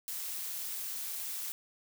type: noise with amplitude modulation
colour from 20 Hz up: blue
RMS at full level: -37 dBFS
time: 0.08-1.52 s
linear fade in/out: 0 ms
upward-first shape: sine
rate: 177 Hz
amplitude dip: 35%
effects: none